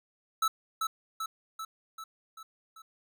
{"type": "tone with echo", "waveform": "square", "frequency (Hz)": 1311, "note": "E6", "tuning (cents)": -10, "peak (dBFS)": -25, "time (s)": [0.42, 0.48], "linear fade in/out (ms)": 5, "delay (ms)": 390, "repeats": 6, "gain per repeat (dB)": -4, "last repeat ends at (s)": 2.82, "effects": []}